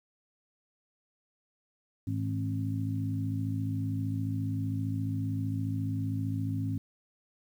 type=harmonic tone with a mistuned harmonic; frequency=53.6 Hz; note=A1; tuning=45 cents flat; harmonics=2 / 3 / 4 / 5; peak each=-31 / -38 / -42 / -35 dBFS; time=2.07-6.78 s; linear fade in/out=5 ms; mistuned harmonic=2; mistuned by=-23 cents; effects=10-bit